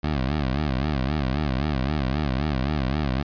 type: tone with vibrato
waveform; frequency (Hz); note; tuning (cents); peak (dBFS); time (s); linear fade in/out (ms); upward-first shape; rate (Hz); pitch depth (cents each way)
15% pulse; 69.9; C#2; +15; -16; 0.03-3.23; 10; sine; 3.8; 180
effects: resampled to 11025 Hz